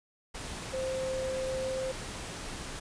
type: tone in noise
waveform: sine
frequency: 523.3 Hz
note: C5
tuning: in tune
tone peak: -31 dBFS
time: 0.73-1.92 s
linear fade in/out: 10 ms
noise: pink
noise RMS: -40 dBFS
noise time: 0.34-2.8 s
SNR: +6 dB
effects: resampled to 22050 Hz